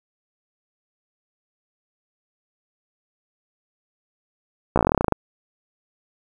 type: slowing click train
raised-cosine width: 1 ms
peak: -3 dBFS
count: 15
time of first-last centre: 4.76-5.123 s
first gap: 15 ms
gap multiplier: 1.08
effects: 7-bit